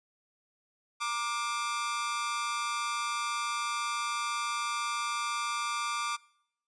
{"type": "tone with amplitude modulation", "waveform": "sawtooth", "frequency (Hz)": 1182, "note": "D6", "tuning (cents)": 11, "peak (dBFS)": -23, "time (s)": [1, 6.17], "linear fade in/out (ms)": 20, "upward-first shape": "sine", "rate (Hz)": 242, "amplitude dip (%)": 80, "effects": ["noise-tail reverb RT60 0.7 s tail -24 dB re dry", "resampled to 22050 Hz"]}